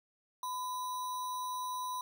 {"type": "tone with sample-and-hold", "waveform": "sine", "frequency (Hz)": 1005, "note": "B5", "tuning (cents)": 30, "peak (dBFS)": -35, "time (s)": [0.43, 2.01], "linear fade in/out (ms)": 2, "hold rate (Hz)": 4900, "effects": []}